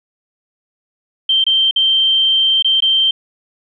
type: tone with dropouts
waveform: sine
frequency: 3136 Hz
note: G7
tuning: in tune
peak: -10 dBFS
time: 1.29-3.11 s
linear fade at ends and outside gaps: 5 ms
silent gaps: 1.441-1.465 / 1.711-1.76 / 2.625-2.645 / 2.805-2.822 s
effects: none